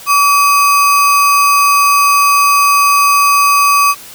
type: tone with sample-and-hold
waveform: sine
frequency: 1146 Hz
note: D6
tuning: 43 cents flat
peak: -6 dBFS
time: 0.06-3.95 s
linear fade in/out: 50 ms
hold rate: 3675 Hz
effects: white hiss -33 dBFS RMS until 4.14 s